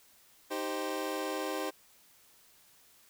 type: chord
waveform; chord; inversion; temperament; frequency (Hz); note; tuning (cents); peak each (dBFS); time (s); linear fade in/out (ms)
25% pulse; C minor; first; equal; 311.1 / 392 / 523.3; Eb4 / G4 / C5; 0 / 0 / 0; -34; 0.5-1.71; 20
effects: white hiss -62 dBFS RMS until 3.09 s